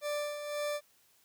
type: tone with tremolo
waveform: 40% pulse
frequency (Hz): 589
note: D5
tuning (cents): +5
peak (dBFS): -31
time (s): 0.01-0.81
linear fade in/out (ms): 50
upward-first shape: sine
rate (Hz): 1.9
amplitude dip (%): 55
effects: white hiss -67 dBFS RMS until 1.24 s + high-pass 60 Hz 12 dB/octave